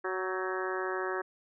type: harmonic tone with a mistuned harmonic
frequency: 186.3 Hz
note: F#3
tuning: 12 cents sharp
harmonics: 2 / 3 / 4 / 5 / 6 / 7 / 8 / 9 / 10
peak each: -34 / -41 / -42 / -42 / -40 / -41 / -42 / -40 / -46 dBFS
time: 0.04-1.22 s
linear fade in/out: 10 ms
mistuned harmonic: 8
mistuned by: +61 cents
effects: none